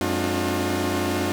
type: tone cluster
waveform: sawtooth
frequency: 92.9 / 213.9 / 270.4 / 300.3 / 357.2 Hz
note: F#2 / A3 / C#4 / D4 / F4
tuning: +7 / -49 / -43 / +39 / +39 cents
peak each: -25 / -27 / -26 / -24 / -23 dBFS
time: 0.01-1.32 s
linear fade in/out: 0 ms
effects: none